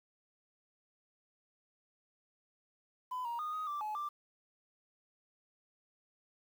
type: tone with pitch steps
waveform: sine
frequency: 1006 / 942 / 1230 / 1252 / 1173 / 852 / 1180 Hz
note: B5 / A#5 / D#6 / D#6 / D6 / G#5 / D6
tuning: +32 / +18 / -20 / +10 / -2 / +44 / +8 cents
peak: -34 dBFS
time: 3.11-4.09 s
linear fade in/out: 10 ms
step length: 140 ms
effects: tanh soft clip ceiling -34 dBFS + 10-bit